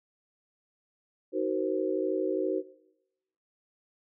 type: chord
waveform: sine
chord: C half-diminished seventh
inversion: first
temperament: just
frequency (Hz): 314 / 376.7 / 470.9 / 523.3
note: Eb4 / Gb4 / Bb4 / C5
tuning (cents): +16 / +31 / +18 / 0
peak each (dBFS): -32 / -30 / -34 / -33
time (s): 1.32-2.63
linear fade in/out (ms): 50
effects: noise-tail reverb RT60 0.9 s tail -19 dB re dry